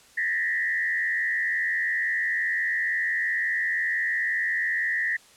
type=tone with frequency modulation; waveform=sine; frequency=1864.7 Hz; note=A#6; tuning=in tune; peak=-23 dBFS; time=0.17-5.17 s; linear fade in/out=10 ms; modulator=85.8 Hz; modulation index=1.3; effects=white hiss -54 dBFS RMS until 5.36 s + low-pass 9000 Hz 12 dB/octave